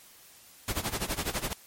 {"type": "noise with tremolo", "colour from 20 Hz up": "pink", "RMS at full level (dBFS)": -29, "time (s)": [0.68, 1.53], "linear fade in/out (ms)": 0, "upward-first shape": "sine", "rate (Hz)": 12, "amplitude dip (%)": 85, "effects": ["white hiss -54 dBFS RMS until 1.66 s", "MP3 64 kbps"]}